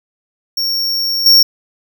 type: tone with level steps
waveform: square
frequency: 5510 Hz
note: F8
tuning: 24 cents flat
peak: -15 / -5 dBFS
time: 0.57-1.43 s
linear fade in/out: 5 ms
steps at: 1.26 s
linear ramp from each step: 2 ms
effects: none